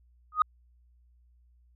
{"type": "tone with exponential growth", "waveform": "sine", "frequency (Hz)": 1244.5, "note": "D#6", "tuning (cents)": 0, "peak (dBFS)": -14, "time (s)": [0.32, 0.42], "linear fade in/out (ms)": 2, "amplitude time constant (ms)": 21, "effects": ["tanh soft clip ceiling -12 dBFS", "added 60 Hz sine -59 dBFS peak until 1.75 s"]}